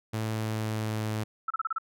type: tone with pitch glide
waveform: sawtooth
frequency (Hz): 110 to 108.49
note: A2 to A2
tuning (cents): 0 to -24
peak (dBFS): -25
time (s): 0.13-1.24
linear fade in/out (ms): 10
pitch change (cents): -24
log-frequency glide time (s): 0.31-1.07
type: tone bursts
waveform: sine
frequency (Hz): 1318.5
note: E6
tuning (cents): 0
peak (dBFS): -26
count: 6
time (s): 1.48-1.784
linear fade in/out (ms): 5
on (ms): 24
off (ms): 32
effects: none